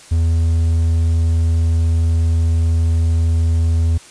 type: tone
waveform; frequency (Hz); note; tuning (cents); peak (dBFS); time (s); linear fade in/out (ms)
triangle; 82.41; E2; 0; -10; 0.11-3.98; 10
effects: white hiss -41 dBFS RMS until 4.1 s + resampled to 22050 Hz